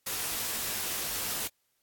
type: noise with comb filter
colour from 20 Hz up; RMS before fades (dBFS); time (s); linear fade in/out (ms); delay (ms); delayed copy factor
white; -33; 0.06-1.48; 10; 16; -0.6
effects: white hiss -75 dBFS RMS until 1.82 s + AAC 64 kbps